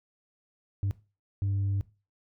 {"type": "tone bursts at uneven times", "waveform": "sine", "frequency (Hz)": 98.8, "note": "G2", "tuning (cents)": 14, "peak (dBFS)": -23, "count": 2, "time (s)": [[0.83, 0.91], [1.42, 1.81]], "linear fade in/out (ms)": 0, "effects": ["noise-tail reverb RT60 0.3 s tail -19 dB re dry", "tanh soft clip ceiling -24 dBFS"]}